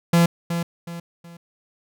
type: tone with echo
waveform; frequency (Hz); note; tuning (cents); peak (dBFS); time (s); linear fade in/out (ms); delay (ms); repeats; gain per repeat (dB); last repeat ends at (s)
45% pulse; 170; F3; -46; -13; 0.13-0.26; 5; 370; 3; -9; 1.37
effects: none